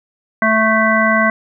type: harmonic tone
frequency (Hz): 220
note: A3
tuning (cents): 0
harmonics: 1 / 3 / 5 / 7 / 9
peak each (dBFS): -17 / -17 / -17 / -17 / -17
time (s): 0.42-1.3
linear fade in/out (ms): 2
effects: none